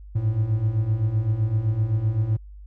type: beating tone pair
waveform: triangle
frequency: 103.83 / 111.63 Hz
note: G#2 / A2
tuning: 0 / +25 cents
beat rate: 7.8 Hz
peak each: -24 / -19 dBFS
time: 0.15-2.37 s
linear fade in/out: 10 ms
effects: added 50 Hz sine -39 dBFS peak until 2.66 s

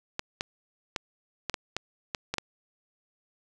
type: clicks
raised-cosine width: 0.2 ms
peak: -12 dBFS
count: 9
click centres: 0.194 / 0.409 / 0.962 / 1.497 / 1.542 / 1.766 / 2.148 / 2.34 / 2.383 s
effects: none

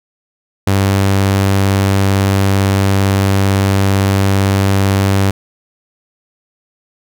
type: tone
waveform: sawtooth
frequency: 97.8 Hz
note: G2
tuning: 4 cents flat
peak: -6 dBFS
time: 0.67-5.31 s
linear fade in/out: 5 ms
effects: none

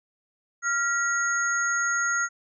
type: tone cluster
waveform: sine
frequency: 1393 / 1925 / 6580 Hz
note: F6 / B6 / G#8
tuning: -5 / -45 / -17 cents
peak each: -24 / -31 / -29 dBFS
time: 0.62-2.29 s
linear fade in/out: 50 ms
effects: none

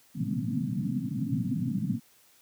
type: band-pass noise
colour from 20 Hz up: white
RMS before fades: -30 dBFS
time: 0.14-2 s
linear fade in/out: 50 ms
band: 110 to 270 Hz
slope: 96 dB/octave
effects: white hiss -61 dBFS RMS until 2.41 s + high-pass 60 Hz 12 dB/octave

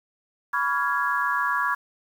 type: chord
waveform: sine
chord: C# dominant seventh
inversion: third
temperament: equal with one note detuned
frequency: 987.8 / 1135.3 / 1396.9 / 1661.2 Hz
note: B5 / C#6 / E#6 / G#6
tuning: 0 / +41 / 0 / 0 cents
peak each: -28 / -26 / -29 / -26 dBFS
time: 0.53-1.75 s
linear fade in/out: 10 ms
effects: 8-bit

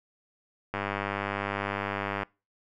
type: click train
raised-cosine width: 0.5 ms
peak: -15 dBFS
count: 150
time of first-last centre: 0.74-2.231 s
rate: 99.9 Hz
effects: noise-tail reverb RT60 0.3 s tail -25 dB re dry

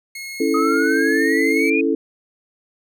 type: tone with pitch glide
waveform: sawtooth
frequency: 2166 to 2150 Hz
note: C#7 to C7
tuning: -41 to +47 cents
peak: -26 dBFS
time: 0.15-1.7 s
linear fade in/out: 5 ms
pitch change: -12 cents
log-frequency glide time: 0.62-1.23 s
type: chord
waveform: sine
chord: A major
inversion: first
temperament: equal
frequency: 277.2 / 329.6 / 440 Hz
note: C#4 / E4 / A4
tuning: 0 / 0 / 0 cents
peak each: -20 dBFS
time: 0.4-1.95 s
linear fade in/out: 5 ms
type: exponential sweep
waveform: sine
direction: up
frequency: 1244.5 to 2489 Hz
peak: -19 dBFS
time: 0.54-1.81 s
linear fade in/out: 5 ms
effects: none

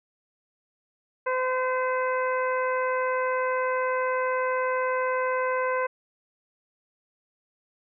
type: harmonic tone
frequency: 512 Hz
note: C5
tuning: 38 cents flat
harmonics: 1 / 2 / 3 / 4 / 5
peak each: -26 / -28 / -32 / -36 / -42 dBFS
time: 1.26-5.87 s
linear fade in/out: 10 ms
effects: none

